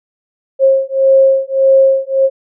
sine beating tone pair, 536 / 537.7 Hz, C5 / C5, +42 / +47 cents, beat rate 1.7 Hz, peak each -10 dBFS, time 0.59-2.3 s, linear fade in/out 50 ms, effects none

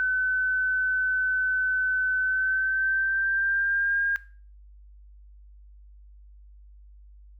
sine tone with pitch glide, 1515 to 1614.4 Hz, F#6 to G#6, +40 to -49 cents, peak -22 dBFS, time 0-4.16 s, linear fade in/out 0 ms, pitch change +111 cents, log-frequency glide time 2.19-4.02 s, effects noise-tail reverb RT60 0.4 s tail -18 dB re dry + added 50 Hz sine -47 dBFS peak until 7.39 s

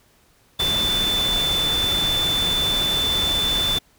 sine tone in noise, 3520 Hz, A7, in tune, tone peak -19 dBFS, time 0.59-3.79 s, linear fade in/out 10 ms, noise pink, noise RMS -27 dBFS, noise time 0.59-3.79 s, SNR +5 dB, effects pink hiss -58 dBFS RMS until 3.98 s

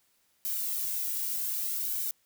violet noise with flanger, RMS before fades -32 dBFS, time 0.45-2.11 s, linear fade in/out 0 ms, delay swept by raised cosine 1.3 to 2.1 ms, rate 0.67 Hz, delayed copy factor +0.55, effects white hiss -70 dBFS RMS until 2.25 s

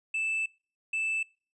triangle tone pair in turn, 2637 / 2637 Hz, E7 / E7, 0 / 0 cents, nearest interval unison, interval 0 cents, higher neither, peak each -26 / -26 dBFS, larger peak neither, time 0.14-0.46 / 0.93-1.23 s, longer first, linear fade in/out 5 ms, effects noise-tail reverb RT60 0.4 s tail -26 dB re dry + resampled to 24000 Hz

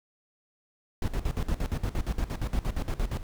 brown noise with tremolo, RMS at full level -27 dBFS, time 1.02-3.23 s, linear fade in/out 2 ms, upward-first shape square, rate 8.6 Hz, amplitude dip 80%, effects none

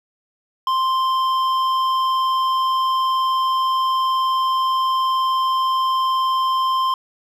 sine tone with hard clipping, 1046.5 Hz, C6, in tune, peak -18 dBFS, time 0.67-6.94 s, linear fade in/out 2 ms, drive 8 dB, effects none

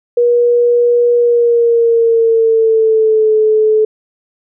sine tone with pitch glide, 480 to 432.6 Hz, B4 to A4, -49 to -29 cents, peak -7 dBFS, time 0.17-3.85 s, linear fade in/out 5 ms, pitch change -180 cents, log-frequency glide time 1.14-3.33 s, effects none

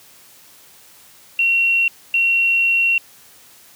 sine tone bursts at uneven times, 2734 Hz, F7, 37 cents flat, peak -13 dBFS, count 2, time 1.39-1.88 / 2.14-2.98 s, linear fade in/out 2 ms, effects white hiss -47 dBFS RMS until 3.75 s + high-pass 60 Hz 12 dB/octave

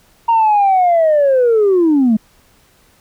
sine linear sweep, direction down, 935 to 207.7 Hz, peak -7 dBFS, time 0.28-2.17 s, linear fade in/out 10 ms, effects tanh soft clip ceiling -6 dBFS + pink hiss -52 dBFS RMS until 3 s

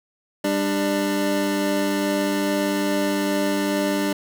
25% pulse tone pair together, 198.8 / 297 Hz, G3 / D4, +25 / +20 cents, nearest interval perfect fifth, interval 695 cents, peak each -21 / -18 dBFS, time 0.44-4.13 s, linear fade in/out 5 ms, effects none

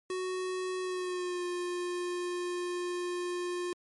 square tone with pitch glide, 370 to 354.9 Hz, F#4 to F4, 0 to +28 cents, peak -33 dBFS, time 0.1-3.73 s, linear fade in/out 2 ms, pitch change -72 cents, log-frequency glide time 0.81-1.44 s, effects MP3 48 kbps

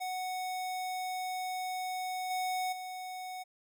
square tone with level steps, 740 Hz, F#5, in tune, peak -35 / -32 / -40 dBFS, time 0-3.44 s, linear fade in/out 20 ms, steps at 2.3 / 2.72 s, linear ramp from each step 10 ms, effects none

